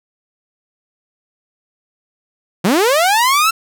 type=linear sweep; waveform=sawtooth; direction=up; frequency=159.2 to 1357 Hz; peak=-7 dBFS; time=2.64-3.51 s; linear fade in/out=10 ms; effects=none